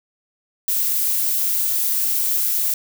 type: noise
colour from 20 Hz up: violet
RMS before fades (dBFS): -20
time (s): 0.68-2.74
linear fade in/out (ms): 2
effects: none